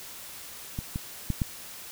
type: clicks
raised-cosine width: 5 ms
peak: -19 / -18 / -14 / -13 dBFS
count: 4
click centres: 0.789 / 0.959 / 1.303 / 1.418 s
effects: white hiss -43 dBFS RMS until 1.91 s